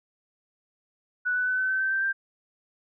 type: tone with pitch steps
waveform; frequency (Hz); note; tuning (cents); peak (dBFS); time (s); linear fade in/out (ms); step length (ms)
sine; 1480 / 1493.7 / 1507.6 / 1521.6 / 1535.7 / 1550 / 1564.4 / 1578.9; F#6 / F#6 / F#6 / F#6 / G6 / G6 / G6 / G6; 0 / +16 / +32 / +48 / -36 / -20 / -4 / +12; -23; 1.25-2.13; 20; 110
effects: none